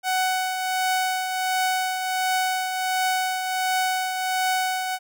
sawtooth tone with tremolo, 746 Hz, F#5, 14 cents sharp, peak -16 dBFS, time 0.03-4.99 s, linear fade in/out 50 ms, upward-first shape triangle, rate 1.4 Hz, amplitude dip 50%, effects none

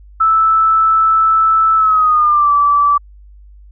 sine tone with pitch glide, 1315 to 1158.1 Hz, E6 to D6, -5 to -25 cents, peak -8 dBFS, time 0.2-2.98 s, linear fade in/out 10 ms, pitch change -220 cents, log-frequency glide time 1.76-2.52 s, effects added 50 Hz sine -37 dBFS peak until 3.71 s

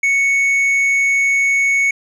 sine tone with tanh clipping, 2217 Hz, C#7, in tune, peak -13 dBFS, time 0.03-1.91 s, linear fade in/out 5 ms, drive 5 dB, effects none

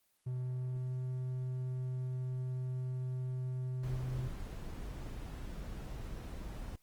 triangle tone with pitch glide, 126.4 to 127.79 Hz, B2 to C3, +41 to -40 cents, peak -33 dBFS, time 0.26-4.28 s, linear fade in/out 10 ms, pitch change +19 cents, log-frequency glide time 0.36-1.03 s
brown noise, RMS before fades -43 dBFS, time 3.83-6.76 s, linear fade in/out 5 ms
effects white hiss -75 dBFS RMS until 6.82 s + Opus 24 kbps

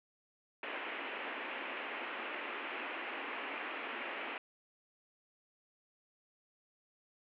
white band-pass noise, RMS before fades -42 dBFS, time 0.63-4.38 s, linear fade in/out 2 ms, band 250 to 2800 Hz, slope 48 dB/octave, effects none

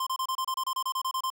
square tone bursts, 1046.5 Hz, C6, in tune, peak -28 dBFS, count 14, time 0-1.302 s, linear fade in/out 5 ms, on 67 ms, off 28 ms, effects 10-bit

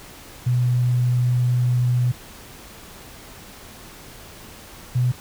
sine tone pair in turn, 123.47 / 124.4 Hz, B2 / B2, 0 / +13 cents, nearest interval unison, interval 13 cents, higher second, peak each -16 dBFS, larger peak neither, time 0.46-2.12 / 4.95-5.12 s, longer first, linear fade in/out 10 ms, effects pink hiss -42 dBFS RMS until 5.2 s

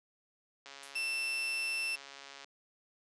click train, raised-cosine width 0.2 ms, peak -31 dBFS, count 249, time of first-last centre 0.66-2.444 s, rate 139 Hz
violet noise with exponential decay, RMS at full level -42 dBFS, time 0.83-1.02 s, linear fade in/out 0 ms, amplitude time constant 40 ms
35% pulse tone, 2675 Hz, E7, 25 cents sharp, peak -31 dBFS, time 0.95-1.96 s, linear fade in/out 10 ms
effects high-pass 400 Hz 12 dB/octave + resampled to 24000 Hz

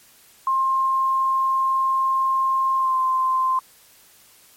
sine tone with pitch glide, 1061 to 1042.2 Hz, C6 to C6, +24 to -7 cents, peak -17 dBFS, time 0.47-3.59 s, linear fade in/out 2 ms, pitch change -31 cents, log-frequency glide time 2.76-2.97 s, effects white hiss -52 dBFS RMS until 4.56 s + MP3 64 kbps

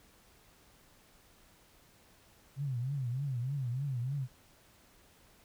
sine tone with vibrato, 130.81 Hz, C3, in tune, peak -32 dBFS, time 2.56-4.28 s, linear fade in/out 50 ms, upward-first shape triangle, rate 3.3 Hz, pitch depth 200 cents each way, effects pink hiss -63 dBFS RMS until 5.44 s

